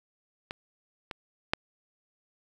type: clicks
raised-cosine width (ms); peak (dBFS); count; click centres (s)
0.3; -19 / -20 / -8; 3; 0.509 / 1.112 / 1.535
effects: 8-bit